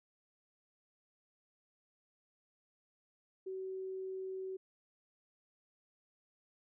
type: tone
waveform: sine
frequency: 378.5 Hz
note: F#4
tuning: 39 cents sharp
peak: -39 dBFS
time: 3.46-4.57 s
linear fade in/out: 10 ms
effects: none